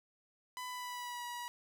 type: tone with pitch glide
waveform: sawtooth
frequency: 1000 to 966.5 Hz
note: B5 to B5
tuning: +21 to -38 cents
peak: -37 dBFS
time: 0.57-1.48 s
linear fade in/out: 0 ms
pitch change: -59 cents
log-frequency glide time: 0.67-1.24 s
effects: none